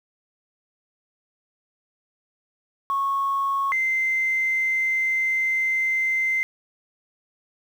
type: tone pair in turn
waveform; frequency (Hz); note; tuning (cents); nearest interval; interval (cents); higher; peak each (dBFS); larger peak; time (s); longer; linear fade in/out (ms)
sine; 1100 / 2077; C#6 / C7; -14 / -13; major seventh; 1101; second; -20 / -19; second; 2.9-3.72 / 3.72-6.43; second; 0
effects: tanh soft clip ceiling -15 dBFS + 8-bit